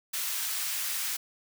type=high-pass noise; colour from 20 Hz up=white; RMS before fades=-32 dBFS; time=0.13-1.17 s; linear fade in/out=10 ms; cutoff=1300 Hz; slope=12 dB/octave; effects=none